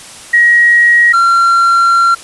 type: tone pair in turn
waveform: sine / triangle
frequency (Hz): 1897 / 1370.4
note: A#6 / F6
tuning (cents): +30 / -33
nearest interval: tritone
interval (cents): 563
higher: first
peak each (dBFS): -4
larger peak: neither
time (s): 0.33-1.13 / 1.13-2.15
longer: second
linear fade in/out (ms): 10
effects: white hiss -32 dBFS RMS until 2.23 s + resampled to 24000 Hz

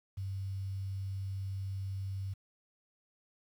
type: tone with quantisation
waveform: sine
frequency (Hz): 96.8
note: G2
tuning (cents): -21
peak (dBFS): -35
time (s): 0.17-2.34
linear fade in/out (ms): 10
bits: 10
effects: none

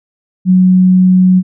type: tone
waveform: sine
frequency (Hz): 184.4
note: F#3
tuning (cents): -6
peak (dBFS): -4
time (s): 0.45-1.43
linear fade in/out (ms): 50
effects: none

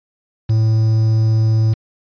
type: tone with quantisation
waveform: triangle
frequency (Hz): 110.6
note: A2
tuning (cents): +9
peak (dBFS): -9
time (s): 0.49-1.74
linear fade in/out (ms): 10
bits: 6
effects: resampled to 11025 Hz

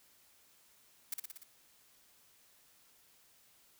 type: noise with echo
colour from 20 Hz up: blue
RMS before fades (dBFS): -36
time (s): 1.12-1.14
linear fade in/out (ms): 5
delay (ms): 59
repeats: 5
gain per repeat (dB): -3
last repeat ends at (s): 1.435
effects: white hiss -66 dBFS RMS until 3.79 s

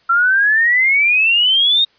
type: exponential sweep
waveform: sine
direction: up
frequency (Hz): 1348 to 3743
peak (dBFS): -10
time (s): 0.09-1.85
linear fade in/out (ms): 10
effects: white hiss -55 dBFS RMS until 1.98 s + resampled to 11025 Hz

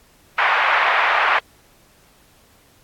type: band-pass noise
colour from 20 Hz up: pink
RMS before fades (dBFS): -17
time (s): 0.38-1.39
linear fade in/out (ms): 5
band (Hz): 800 to 2400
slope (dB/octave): 24
effects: pink hiss -54 dBFS RMS until 2.83 s + AAC 64 kbps

